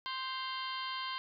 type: harmonic tone with a mistuned harmonic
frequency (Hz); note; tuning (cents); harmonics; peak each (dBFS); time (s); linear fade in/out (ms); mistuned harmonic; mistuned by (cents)
523.3; C5; 0; 2 / 3 / 4 / 5 / 6 / 7 / 8 / 9; -39 / -46 / -46 / -51 / -43 / -51 / -47 / -50; 0.06-1.18; 0; 5; +91
effects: none